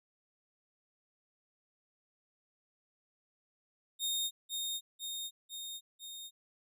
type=tone with echo; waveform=sawtooth; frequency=3689 Hz; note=A#7; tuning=19 cents flat; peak=-29 dBFS; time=3.99-4.31 s; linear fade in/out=50 ms; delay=500 ms; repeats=4; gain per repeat=-3 dB; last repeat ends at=6.31 s; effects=none